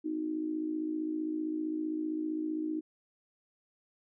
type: tone with amplitude modulation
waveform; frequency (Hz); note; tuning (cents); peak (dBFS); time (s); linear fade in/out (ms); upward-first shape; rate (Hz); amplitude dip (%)
sine; 311.1; D#4; 0; -28; 0.04-2.81; 20; sine; 55.4; 70
effects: none